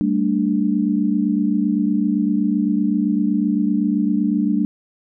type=chord; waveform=sine; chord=G suspended second; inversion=none; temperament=equal with one note detuned; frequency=196 / 223.8 / 293.7 Hz; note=G3 / A3 / D4; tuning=0 / +30 / 0 cents; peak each=-20 dBFS; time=0.01-4.65 s; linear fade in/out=0 ms; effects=none